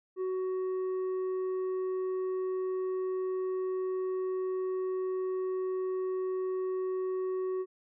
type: tone with tanh clipping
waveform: sine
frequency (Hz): 373.2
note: F#4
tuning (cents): +15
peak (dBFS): -31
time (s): 0.16-7.66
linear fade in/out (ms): 50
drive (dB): 5
effects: none